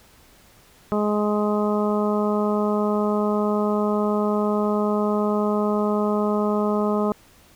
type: harmonic tone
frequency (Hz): 209.1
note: G#3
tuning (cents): +12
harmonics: 1 / 2 / 3 / 4 / 5 / 6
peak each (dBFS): -22 / -24 / -27 / -32 / -31 / -31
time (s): 0.92-7.12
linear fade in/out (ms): 0
effects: pink hiss -53 dBFS RMS until 7.55 s